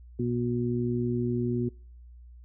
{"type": "harmonic tone", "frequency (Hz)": 120.8, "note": "B2", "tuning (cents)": -38, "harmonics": [1, 2, 3], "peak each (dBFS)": [-30, -29, -31], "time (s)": [0.19, 1.69], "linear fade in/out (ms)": 5, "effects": ["noise-tail reverb RT60 0.5 s tail -26 dB re dry", "added 60 Hz sine -46 dBFS peak until 2.44 s"]}